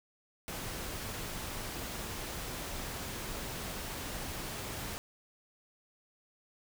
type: noise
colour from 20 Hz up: pink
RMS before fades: -40 dBFS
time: 0.48-4.98 s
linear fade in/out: 0 ms
effects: none